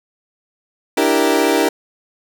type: chord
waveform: 30% pulse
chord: E half-diminished seventh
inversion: third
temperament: equal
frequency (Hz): 293.7 / 329.6 / 392 / 466.2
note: D4 / E4 / G4 / Bb4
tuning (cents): 0 / 0 / 0 / 0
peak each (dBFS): -16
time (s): 0.97-1.69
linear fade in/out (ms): 5
effects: none